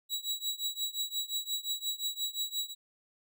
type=tone with tremolo; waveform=sawtooth; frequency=3894 Hz; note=B7; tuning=25 cents flat; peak=-26 dBFS; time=0.09-2.75 s; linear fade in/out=50 ms; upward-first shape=triangle; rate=5.7 Hz; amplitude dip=95%; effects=none